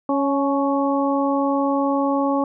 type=harmonic tone with a mistuned harmonic; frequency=277.2 Hz; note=C#4; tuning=in tune; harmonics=1 / 2 / 3 / 4; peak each=-20 / -23 / -25 / -26 dBFS; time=0.09-2.44 s; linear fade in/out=2 ms; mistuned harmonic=3; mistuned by=+31 cents; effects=none